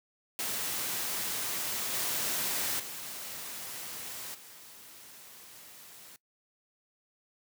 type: noise with level steps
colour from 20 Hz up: white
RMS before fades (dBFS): -34 / -32 / -41 / -51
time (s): 0.39-6.16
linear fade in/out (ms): 0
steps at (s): 1.93 / 2.79 / 4.34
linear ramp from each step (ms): 10
effects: noise-tail reverb RT60 0.1 s tail -20 dB re dry + high-pass 100 Hz 12 dB/octave